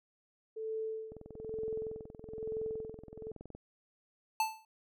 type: tone with tremolo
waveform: sine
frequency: 440.7 Hz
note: A4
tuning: 3 cents sharp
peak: -34 dBFS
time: 0.56-3.32 s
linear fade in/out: 10 ms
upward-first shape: sine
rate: 1.1 Hz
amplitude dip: 95%
type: click train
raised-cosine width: 2 ms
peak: -34 dBFS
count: 53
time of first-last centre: 1.12-3.55 s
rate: 21.4 Hz
type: tone with exponential decay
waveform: square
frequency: 880 Hz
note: A5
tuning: in tune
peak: -26 dBFS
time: 4.4-4.65 s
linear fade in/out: 2 ms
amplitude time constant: 54 ms
effects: none